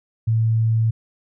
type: tone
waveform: sine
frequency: 112.5 Hz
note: A2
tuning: 39 cents sharp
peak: -15 dBFS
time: 0.27-0.91 s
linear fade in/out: 10 ms
effects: none